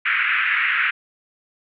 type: band-pass noise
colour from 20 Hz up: pink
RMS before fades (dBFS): -20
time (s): 0.05-0.91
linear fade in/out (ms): 10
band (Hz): 1400 to 2600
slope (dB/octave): 48
effects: none